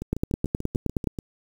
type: two click trains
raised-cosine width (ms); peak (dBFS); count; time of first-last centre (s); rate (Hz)
3; -10 / -18; 10 / 9; 0.13-1.072 / 0.02-1.188; 9.55 / 6.85
effects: 7-bit